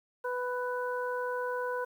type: harmonic tone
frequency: 496.2 Hz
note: B4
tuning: 8 cents sharp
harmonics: 1 / 2 / 3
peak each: -33 / -36 / -38 dBFS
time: 0.24-1.85 s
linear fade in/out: 10 ms
effects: 10-bit